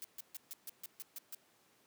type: noise bursts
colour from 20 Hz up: blue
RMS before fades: -45 dBFS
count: 9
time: 0.02-1.347 s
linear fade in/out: 0 ms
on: 23 ms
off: 140 ms
effects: pink hiss -69 dBFS RMS until 1.86 s + high-pass 200 Hz 12 dB/octave